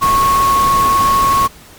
sine tone in noise, 1100 Hz, C#6, 14 cents flat, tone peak -9 dBFS, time 0.01-1.48 s, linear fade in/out 20 ms, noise pink, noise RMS -21 dBFS, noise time 0.01-1.48 s, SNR +9 dB, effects pink hiss -40 dBFS RMS until 1.78 s + MP3 96 kbps

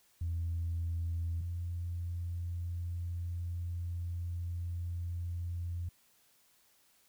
sine tone pair in turn, 84.2 / 86.47 Hz, E2 / F2, +37 / -17 cents, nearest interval unison, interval 46 cents, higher second, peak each -31 / -34 dBFS, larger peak first, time 0.21-1.41 / 1.41-5.89 s, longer second, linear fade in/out 5 ms, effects tanh soft clip ceiling -28 dBFS + white hiss -68 dBFS RMS until 7.08 s

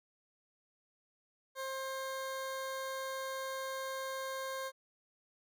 20% pulse tone, 531 Hz, C5, 25 cents sharp, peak -33 dBFS, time 1.55-4.72 s, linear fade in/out 50 ms, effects none

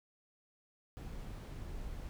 brown noise, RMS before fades -44 dBFS, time 0.97-2.09 s, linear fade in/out 0 ms, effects none

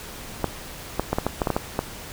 clicks, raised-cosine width 1 ms, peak -7 dBFS, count 10, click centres 0.443 / 0.996 / 1.13 / 1.185 / 1.266 / 1.418 / 1.472 / 1.503 / 1.565 / 1.791 s, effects pink hiss -38 dBFS RMS until 2.12 s

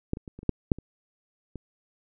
clicks, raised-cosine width 3 ms, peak -13 / -24 / -27 / -29 / -29 / -9 / -7 / -27 / -24 dBFS, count 9, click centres 0.134 / 0.171 / 0.278 / 0.39 / 0.431 / 0.493 / 0.718 / 0.786 / 1.557 s, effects none

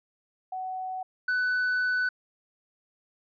sine / triangle tone pair in turn, 748 / 1496 Hz, F#5 / F#6, +19 / +19 cents, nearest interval octave, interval 1200 cents, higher second, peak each -31 / -22 dBFS, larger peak second, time 0.52-1.03 / 1.28-2.09 s, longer second, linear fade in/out 5 ms, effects resampled to 11025 Hz

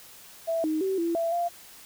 sine tone with pitch steps, 660 / 312.3 / 382.9 / 336.7 / 668 / 693 Hz, E5 / D#4 / G4 / E4 / E5 / F5, +2 / +7 / -41 / +37 / +23 / -14 cents, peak -24 dBFS, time 0.47-1.49 s, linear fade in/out 20 ms, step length 170 ms, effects white hiss -49 dBFS RMS until 1.85 s

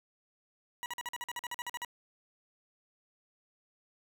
20% pulse tone bursts, 967 Hz, B5, 37 cents flat, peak -31 dBFS, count 14, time 0.83-1.848 s, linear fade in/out 0 ms, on 30 ms, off 46 ms, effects none

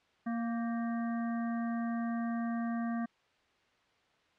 harmonic tone with a mistuned harmonic, 232.5 Hz, A#3, 4 cents flat, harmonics 1 / 3 / 5 / 7 / 8, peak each -32 / -42 / -46 / -49 / -50 dBFS, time 0.26-3.06 s, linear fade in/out 10 ms, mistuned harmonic 7, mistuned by -53 cents, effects white hiss -69 dBFS RMS until 4.38 s + low-pass 3000 Hz 12 dB/octave

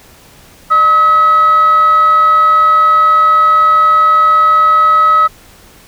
sine tone with frequency modulation, 1281 Hz, E6, 50 cents flat, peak -4 dBFS, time 0.7-5.28 s, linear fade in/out 20 ms, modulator 677 Hz, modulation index 0.22, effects tanh soft clip ceiling -1 dBFS + pink hiss -41 dBFS RMS until 5.87 s

